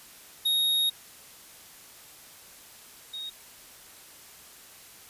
square / sine tone pair in turn, 3750 / 3750 Hz, A#7 / A#7, +10 / +10 cents, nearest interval unison, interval 0 cents, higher neither, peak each -23 / -34 dBFS, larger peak first, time 0.45-0.9 / 3.13-3.3 s, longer first, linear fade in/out 10 ms, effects white hiss -50 dBFS RMS until 5.09 s + resampled to 32000 Hz

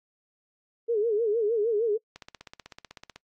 sine tone with vibrato, 440 Hz, A4, in tune, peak -22 dBFS, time 0.88-1.98 s, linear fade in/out 20 ms, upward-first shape sine, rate 6.5 Hz, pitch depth 130 cents each way
click train, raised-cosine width 0.2 ms, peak -25 dBFS, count 17, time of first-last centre 2.16-3.16 s, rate 16 Hz
effects noise-tail reverb RT60 0.1 s tail -25 dB re dry + AAC 48 kbps

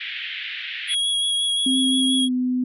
white band-pass noise, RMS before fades -31 dBFS, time 0-0.95 s, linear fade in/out 10 ms, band 1700 to 3400 Hz, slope 48 dB/octave
square tone with vibrato, 3322 Hz, G#7, in tune, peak -20 dBFS, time 0.87-2.29 s, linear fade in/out 50 ms, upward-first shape sine, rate 5.7 Hz, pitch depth 15 cents each way
sine tone with pitch glide, 261.6 to 251.7 Hz, C4 to B3, 0 to +33 cents, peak -19 dBFS, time 1.66-2.64 s, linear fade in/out 5 ms, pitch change -67 cents, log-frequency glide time 2.19-2.32 s
effects resampled to 32000 Hz

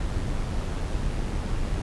brown noise with amplitude modulation, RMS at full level -26 dBFS, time 0-1.82 s, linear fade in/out 5 ms, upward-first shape sine, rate 100 Hz, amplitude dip 30%, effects resampled to 24000 Hz

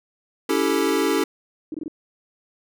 square chord, A dominant seventh, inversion first, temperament equal with one note detuned, 282.5 / 329.6 / 392 / 440 Hz, C#4 / E4 / G4 / A4, +33 / 0 / 0 / 0 cents, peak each -25 dBFS, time 0.49-1.24 s, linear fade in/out 5 ms
sine tone bursts, 311.1 Hz, D#4, in tune, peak -26 dBFS, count 4, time 1.72-1.881 s, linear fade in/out 2 ms, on 23 ms, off 23 ms
effects none

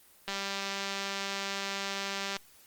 click train, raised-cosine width 0.2 ms, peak -17 dBFS, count 412, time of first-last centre 0.28-2.366 s, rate 197 Hz, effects white hiss -59 dBFS RMS until 2.66 s + Opus 24 kbps

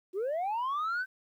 sine linear sweep, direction up, 349.2 to 1558 Hz, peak -27 dBFS, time 0.13-1.06 s, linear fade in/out 50 ms, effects tanh soft clip ceiling -28 dBFS + 11-bit

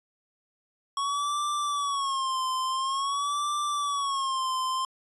square tone with vibrato, 1105 Hz, C#6, 6 cents flat, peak -27 dBFS, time 0.97-4.85 s, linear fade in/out 2 ms, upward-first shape sine, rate 0.48 Hz, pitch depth 110 cents each way, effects resampled to 24000 Hz

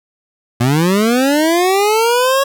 25% pulse linear sweep, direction up, 114.7 to 555 Hz, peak -7 dBFS, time 0.6-2.44 s, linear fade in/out 10 ms, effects none

